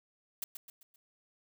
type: noise with echo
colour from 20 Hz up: blue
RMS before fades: -37 dBFS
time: 0.42-0.44 s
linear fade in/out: 2 ms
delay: 130 ms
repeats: 4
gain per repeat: -7 dB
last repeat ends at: 0.96 s
effects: none